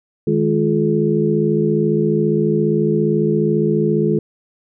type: tone cluster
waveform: sine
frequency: 155.9 / 210.5 / 350.3 / 427.9 Hz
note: D#3 / G#3 / F4 / A4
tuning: +4 / +24 / +5 / -48 cents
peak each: -19 dBFS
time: 0.27-4.19 s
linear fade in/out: 5 ms
effects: none